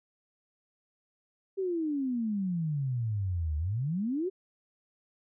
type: exponential two-way sweep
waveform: sine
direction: down then up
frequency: 395.1 to 73.42 to 395.1 Hz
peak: -28 dBFS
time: 1.57-4.3 s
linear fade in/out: 20 ms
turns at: 3.57 s
effects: none